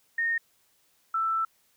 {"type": "tone pair in turn", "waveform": "sine", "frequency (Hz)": [1842, 1326.8], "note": ["A#6", "E6"], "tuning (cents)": [-21, 11], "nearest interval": "tritone", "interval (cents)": 568, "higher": "first", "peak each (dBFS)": -24, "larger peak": "neither", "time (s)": [[0.18, 0.38], [1.14, 1.45]], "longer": "second", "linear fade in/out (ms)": 5, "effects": ["white hiss -67 dBFS RMS until 1.76 s"]}